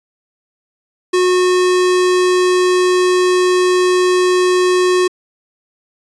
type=tone; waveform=square; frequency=364.2 Hz; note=F#4; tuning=27 cents flat; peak=-11 dBFS; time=1.13-5.08 s; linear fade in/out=10 ms; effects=resampled to 22050 Hz